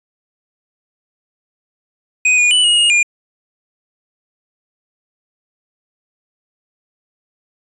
square tone with pitch steps, 2498 / 2447 / 2973 / 2881 / 2859 / 2412 Hz, D#7 / D#7 / F#7 / F#7 / F7 / D7, +6 / -29 / +8 / -47 / +40 / +46 cents, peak -10 dBFS, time 2.25-3.03 s, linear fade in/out 5 ms, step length 130 ms, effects resampled to 24000 Hz

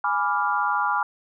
sine chord, G# diminished seventh, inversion none, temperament equal, 830.6 / 987.8 / 1174.7 / 1396.9 Hz, G#5 / B5 / D6 / F6, 0 / 0 / 0 / 0 cents, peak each -26 dBFS, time 0.04-1.03 s, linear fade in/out 2 ms, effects none

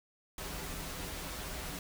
pink noise with comb filter, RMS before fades -41 dBFS, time 0.38-1.79 s, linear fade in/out 2 ms, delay 8.8 ms, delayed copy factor -0.6, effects none

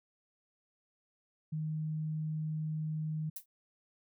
sine tone, 155.56 Hz, D#3, in tune, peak -33 dBFS, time 1.52-3.3 s, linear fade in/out 10 ms
violet noise with exponential decay, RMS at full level -36 dBFS, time 3.36-3.46 s, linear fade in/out 5 ms, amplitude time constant 20 ms
effects none

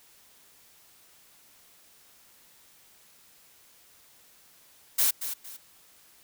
blue noise with echo, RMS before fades -23 dBFS, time 4.98-5.11 s, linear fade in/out 10 ms, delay 230 ms, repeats 2, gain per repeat -10 dB, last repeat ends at 5.57 s, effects white hiss -58 dBFS RMS until 6.23 s

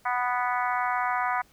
harmonic tone, 246.9 Hz, B3, in tune, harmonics 3 / 4 / 5 / 6 / 7 / 8 / 9, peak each -29 / -29 / -31 / -33 / -38 / -36 / -40 dBFS, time 0.05-1.42 s, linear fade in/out 10 ms, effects pink hiss -60 dBFS RMS until 1.52 s

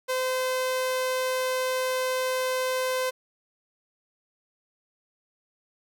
sawtooth tone, 514 Hz, C5, 31 cents flat, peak -21 dBFS, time 0.08-3.11 s, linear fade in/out 20 ms, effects none

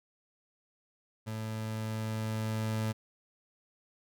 30% pulse tone with level ramp, 109.8 Hz, A2, 3 cents flat, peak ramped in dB -33 to -27 dBFS, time 1.26-2.93 s, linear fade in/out 20 ms, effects none

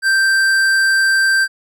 triangle tone with tanh clipping, 1568 Hz, G6, in tune, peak -13 dBFS, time 0.02-1.48 s, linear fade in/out 50 ms, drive 18 dB, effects none

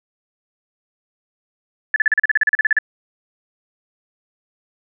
sine tone bursts, 1731 Hz, A6, 29 cents flat, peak -11 dBFS, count 15, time 1.94-2.787 s, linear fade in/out 2 ms, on 21 ms, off 38 ms, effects none

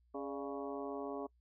harmonic tone with a mistuned harmonic, 138.7 Hz, C#3, 1 cent sharp, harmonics 2 / 3 / 4 / 5 / 6 / 7 / 8, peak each -44 / -43 / -47 / -48 / -52 / -53 / -50 dBFS, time 0.14-1.27 s, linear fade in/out 10 ms, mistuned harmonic 4, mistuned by +98 cents, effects noise-tail reverb RT60 0.1 s tail -26 dB re dry + added 60 Hz sine -68 dBFS peak until 1.4 s

